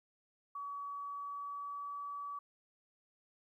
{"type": "tone with pitch glide", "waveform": "sine", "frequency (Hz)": [1135, 1144.9], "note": ["C#6", "D6"], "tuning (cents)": [41, -44], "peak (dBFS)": -40, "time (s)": [0.55, 2.39], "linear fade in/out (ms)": 5, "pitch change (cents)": 15, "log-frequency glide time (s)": [0.83, 1.95], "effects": ["13-bit"]}